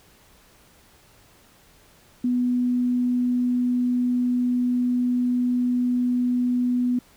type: tone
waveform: sine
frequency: 246.9 Hz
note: B3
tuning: in tune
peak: -19 dBFS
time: 2.24-6.99 s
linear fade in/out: 5 ms
effects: pink hiss -55 dBFS RMS until 7.16 s